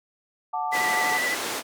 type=chord; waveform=sine; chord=D major; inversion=first; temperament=just; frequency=734.2 / 881 / 1174.7 Hz; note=F#5 / A5 / D6; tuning=-14 / +2 / 0 cents; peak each=-29 / -28 / -32 dBFS; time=0.53-1.18 s; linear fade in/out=10 ms
type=band-pass noise; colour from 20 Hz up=pink; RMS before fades=-30 dBFS; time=0.71-1.63 s; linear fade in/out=50 ms; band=360 to 12000 Hz; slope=12 dB/octave
type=tone with vibrato; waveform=sine; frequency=1975.5 Hz; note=B6; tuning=in tune; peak=-24 dBFS; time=0.72-1.35 s; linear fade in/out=10 ms; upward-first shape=square; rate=12 Hz; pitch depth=19 cents each way
effects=none